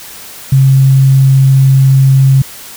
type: tone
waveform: sine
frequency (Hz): 134.3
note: C3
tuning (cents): +46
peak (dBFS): -3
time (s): 0.52-2.42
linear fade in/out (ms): 5
effects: white hiss -30 dBFS RMS until 2.76 s